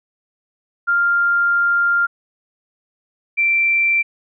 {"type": "tone pair in turn", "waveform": "sine", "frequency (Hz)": [1396.9, 2349], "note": ["F6", "D7"], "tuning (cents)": [0, 0], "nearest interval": "major sixth", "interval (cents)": 900, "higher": "second", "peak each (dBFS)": -13, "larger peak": "neither", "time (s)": [[0.87, 2.07], [3.37, 4.03]], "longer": "first", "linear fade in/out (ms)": 20, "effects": []}